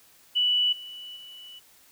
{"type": "tone with level steps", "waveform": "sine", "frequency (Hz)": 2960, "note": "F#7", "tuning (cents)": 0, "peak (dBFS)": [-20, -38, -42], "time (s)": [0.35, 1.6], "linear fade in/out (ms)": 20, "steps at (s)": [0.72, 1.16], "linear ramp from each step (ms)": 10, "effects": ["white hiss -57 dBFS RMS until 1.91 s"]}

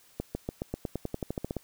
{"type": "accelerating click train", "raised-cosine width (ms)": 2, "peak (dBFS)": -18, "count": 15, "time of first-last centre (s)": [0.2, 1.567], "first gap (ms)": 150, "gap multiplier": 0.93, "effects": ["white hiss -60 dBFS RMS until 1.63 s"]}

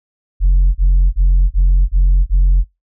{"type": "tone bursts", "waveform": "sine", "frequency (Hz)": 44.42, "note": "F1", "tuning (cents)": 30, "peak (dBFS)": -5, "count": 6, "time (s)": [0.4, 2.645], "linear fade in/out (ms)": 50, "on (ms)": 350, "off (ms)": 29, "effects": ["noise-tail reverb RT60 0.2 s tail -25 dB re dry", "tanh soft clip ceiling -6 dBFS"]}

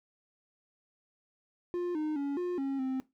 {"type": "tone with pitch steps", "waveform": "triangle", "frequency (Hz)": [352.8, 307, 281.8, 356.1, 272.7, 262], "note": ["F4", "D#4", "C#4", "F4", "C#4", "C4"], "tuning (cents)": [18, -23, 29, 34, -28, 2], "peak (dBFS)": -28, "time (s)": [1.74, 3], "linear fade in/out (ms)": 0, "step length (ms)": 210, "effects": ["noise-tail reverb RT60 0.2 s tail -18 dB re dry"]}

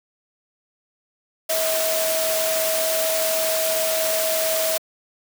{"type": "tone in noise", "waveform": "sine", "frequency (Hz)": 642, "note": "E5", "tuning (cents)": -46, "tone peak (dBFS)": -22, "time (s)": [1.49, 4.78], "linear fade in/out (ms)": 10, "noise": "white", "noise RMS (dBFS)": -24, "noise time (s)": [1.49, 4.78], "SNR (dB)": -1, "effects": ["high-pass 300 Hz 12 dB/octave"]}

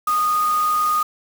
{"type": "tone in noise", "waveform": "sine", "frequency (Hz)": 1234, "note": "D#6", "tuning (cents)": -15, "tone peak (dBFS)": -16, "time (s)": [0.07, 1.03], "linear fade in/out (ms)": 5, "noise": "white", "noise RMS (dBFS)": -33, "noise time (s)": [0.07, 1.03], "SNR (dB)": 14, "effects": []}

